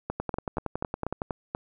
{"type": "two click trains", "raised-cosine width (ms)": 1, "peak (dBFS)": [-15, -15], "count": [12, 7], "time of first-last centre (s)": [[0.2, 1.219], [0.1, 1.549]], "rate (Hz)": [10.8, 4.14], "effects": []}